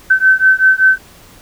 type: beating tone pair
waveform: sine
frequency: 1531 / 1536.2 Hz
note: G6 / G6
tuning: -41 / -35 cents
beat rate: 5.2 Hz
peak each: -10 dBFS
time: 0.1-0.98 s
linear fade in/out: 10 ms
effects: pink hiss -42 dBFS RMS until 1.41 s